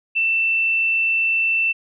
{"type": "tone", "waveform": "sine", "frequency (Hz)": 2673, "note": "E7", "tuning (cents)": 23, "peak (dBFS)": -16, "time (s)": [0.15, 1.73], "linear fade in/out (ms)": 20, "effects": []}